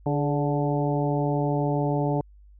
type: harmonic tone with a mistuned harmonic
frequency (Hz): 145.6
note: D3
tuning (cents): -15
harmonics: 1 / 2 / 3 / 4 / 5 / 6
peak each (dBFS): -25 / -28 / -30 / -31 / -32 / -33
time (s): 0.06-2.21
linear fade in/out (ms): 2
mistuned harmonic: 3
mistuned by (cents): -50
effects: added 50 Hz sine -48 dBFS peak until 2.59 s